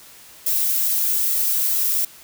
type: noise with flanger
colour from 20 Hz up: violet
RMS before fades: -20 dBFS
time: 0.46-2.05 s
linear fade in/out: 5 ms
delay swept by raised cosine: 1.5 to 2.7 ms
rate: 2.3 Hz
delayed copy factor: +0.5
effects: white hiss -45 dBFS RMS until 2.23 s

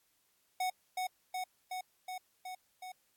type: tone with echo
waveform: square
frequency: 740 Hz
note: F#5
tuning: in tune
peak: -32 dBFS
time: 0.6-0.7 s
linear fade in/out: 5 ms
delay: 370 ms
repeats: 6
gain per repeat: -2 dB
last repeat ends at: 2.92 s
effects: white hiss -74 dBFS RMS until 3.16 s + AAC 64 kbps

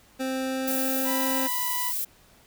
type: tone with pitch glide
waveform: 25% pulse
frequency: 262.3 to 264.9 Hz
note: C4 to C4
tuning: +4 to +22 cents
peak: -23 dBFS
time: 0.19-1.48 s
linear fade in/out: 20 ms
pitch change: +18 cents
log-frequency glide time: 0.43-1.22 s
type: noise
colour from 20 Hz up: violet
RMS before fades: -29 dBFS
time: 0.67-2.05 s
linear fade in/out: 10 ms
type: tone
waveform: sawtooth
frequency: 987.8 Hz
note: B5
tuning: in tune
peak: -27 dBFS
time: 1.04-1.93 s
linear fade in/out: 50 ms
effects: pink hiss -57 dBFS RMS until 2.46 s

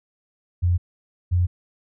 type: tone pair in turn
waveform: sine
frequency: 88.1 / 88.87 Hz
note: F2 / F2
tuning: +16 / +31 cents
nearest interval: unison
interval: 15 cents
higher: second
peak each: -16 dBFS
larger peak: neither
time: 0.62-0.78 / 1.31-1.47 s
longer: neither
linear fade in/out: 20 ms
effects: none

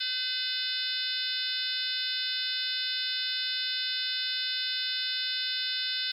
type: harmonic tone with a mistuned harmonic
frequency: 510 Hz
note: C5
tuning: 44 cents flat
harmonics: 3 / 4 / 5 / 6 / 7 / 8 / 9 / 10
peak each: -38 / -43 / -43 / -38 / -33 / -36 / -39 / -36 dBFS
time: 0-6.12 s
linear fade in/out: 10 ms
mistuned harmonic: 6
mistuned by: -51 cents
effects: 10-bit

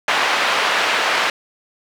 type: band-pass noise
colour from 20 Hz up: pink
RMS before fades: -18 dBFS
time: 0.08-1.3 s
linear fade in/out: 2 ms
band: 820 to 3100 Hz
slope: 12 dB/octave
effects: none

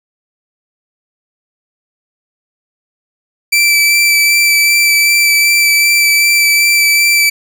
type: tone with vibrato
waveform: sawtooth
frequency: 2328 Hz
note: D7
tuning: 16 cents flat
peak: -4 dBFS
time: 3.52-7.3 s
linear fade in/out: 10 ms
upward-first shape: sine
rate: 2.6 Hz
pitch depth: 12 cents each way
effects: none

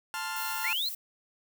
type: chord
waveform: sawtooth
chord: F major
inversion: first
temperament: equal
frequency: 880 / 1046.5 / 1396.9 Hz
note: A5 / C6 / F6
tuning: 0 / 0 / 0 cents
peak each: -33 / -37 / -32 dBFS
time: 0.14-0.73 s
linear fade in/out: 0 ms
type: noise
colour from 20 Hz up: violet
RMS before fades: -38 dBFS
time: 0.36-0.95 s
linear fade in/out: 5 ms
type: linear sweep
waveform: sine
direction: up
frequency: 1860 to 4299 Hz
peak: -28 dBFS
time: 0.64-0.89 s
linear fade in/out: 5 ms
effects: none

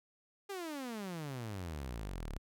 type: exponential sweep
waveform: sawtooth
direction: down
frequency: 410 to 32.7 Hz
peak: -36 dBFS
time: 0.49-2.38 s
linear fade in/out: 10 ms
effects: none

